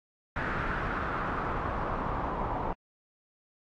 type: noise with low-pass filter sweep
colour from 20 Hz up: pink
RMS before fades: -32 dBFS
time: 0.36-2.73 s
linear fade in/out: 2 ms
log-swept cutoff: 1600 to 940 Hz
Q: 2.9
effects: AAC 48 kbps